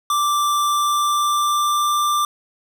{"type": "tone with pitch glide", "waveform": "square", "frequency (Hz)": [1174.7, 1183.6], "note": ["D6", "D6"], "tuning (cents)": [0, 13], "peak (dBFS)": -17, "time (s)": [0.1, 2.25], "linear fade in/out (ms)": 2, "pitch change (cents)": 13, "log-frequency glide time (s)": [0.6, 1.95], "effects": []}